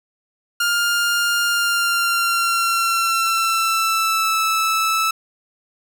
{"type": "tone with pitch glide", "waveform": "sawtooth", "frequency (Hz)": [1406, 1311.8], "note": ["F6", "E6"], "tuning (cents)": [11, -9], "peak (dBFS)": -13, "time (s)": [0.6, 5.11], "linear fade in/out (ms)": 5, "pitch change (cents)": -120, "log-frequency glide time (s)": [1.47, 4.38], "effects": []}